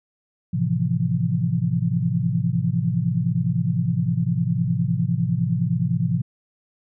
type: chord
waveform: sine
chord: F major seventh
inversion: first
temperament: equal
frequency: 110 / 130.81 / 164.81 / 174.61 Hz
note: A2 / C3 / E3 / F3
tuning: 0 / 0 / 0 / 0 cents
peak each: -26 / -24 / -24 / -24 dBFS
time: 0.53-6.22 s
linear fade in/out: 10 ms
effects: none